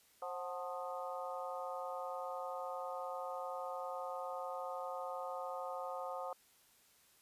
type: harmonic tone with a mistuned harmonic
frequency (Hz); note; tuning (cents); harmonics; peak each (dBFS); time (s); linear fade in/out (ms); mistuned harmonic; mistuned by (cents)
177; F3; +23; 3 / 4 / 5 / 6 / 7; -44 / -45 / -48 / -50 / -47; 0.22-6.33; 2; 4; +65
effects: white hiss -68 dBFS RMS until 7.21 s + resampled to 32000 Hz